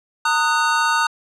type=chord; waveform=square; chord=D# minor; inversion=second; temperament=equal with one note detuned; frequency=914.7 / 1244.5 / 1480 Hz; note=A#5 / D#6 / F#6; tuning=-33 / 0 / 0 cents; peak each=-21 dBFS; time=0.25-1.07 s; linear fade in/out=5 ms; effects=low-pass 7000 Hz 12 dB/octave